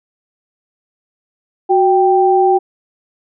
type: tone pair together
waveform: sine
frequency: 370 / 784 Hz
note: F#4 / G5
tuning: 0 / 0 cents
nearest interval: octave + minor second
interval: 1300 cents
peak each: -11 dBFS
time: 1.69-2.59 s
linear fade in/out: 20 ms
effects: none